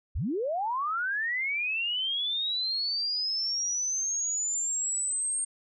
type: linear sweep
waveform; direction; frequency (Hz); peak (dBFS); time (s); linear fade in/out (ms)
sine; up; 39.63 to 8640; -27; 0.15-5.45; 10
effects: none